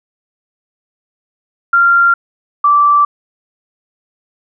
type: tone pair in turn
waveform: sine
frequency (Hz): 1386 / 1165.5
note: F6 / D6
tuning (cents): -14 / -14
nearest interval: minor third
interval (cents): 300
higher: first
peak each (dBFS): -6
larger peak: neither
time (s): 1.73-2.14 / 2.64-3.05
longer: neither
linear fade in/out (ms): 5
effects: none